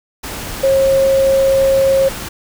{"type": "tone in noise", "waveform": "sine", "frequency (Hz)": 540, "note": "C#5", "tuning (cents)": -45, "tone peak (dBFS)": -9, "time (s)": [0.63, 2.09], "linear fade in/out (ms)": 10, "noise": "pink", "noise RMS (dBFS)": -26, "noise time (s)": [0.23, 2.29], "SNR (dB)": 14, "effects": []}